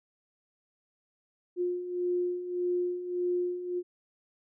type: beating tone pair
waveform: sine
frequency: 354.9 / 356.6 Hz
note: F4 / F4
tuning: +28 / +36 cents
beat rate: 1.7 Hz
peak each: -35 / -29 dBFS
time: 1.56-3.83 s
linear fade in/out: 50 ms
effects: none